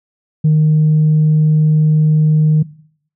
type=tone; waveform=sine; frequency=154.3 Hz; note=D#3; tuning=14 cents flat; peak=-6 dBFS; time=0.44-2.63 s; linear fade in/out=10 ms; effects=noise-tail reverb RT60 0.6 s tail -20 dB re dry + tanh soft clip ceiling -5 dBFS